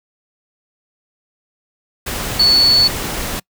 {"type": "tone in noise", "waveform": "sine", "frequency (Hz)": 4435, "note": "C#8", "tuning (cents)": 0, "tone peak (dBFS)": -8, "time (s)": [2.39, 2.88], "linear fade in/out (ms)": 10, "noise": "pink", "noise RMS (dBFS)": -23, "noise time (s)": [2.06, 3.4], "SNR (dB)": 12, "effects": ["noise-tail reverb RT60 0.1 s tail -26 dB re dry"]}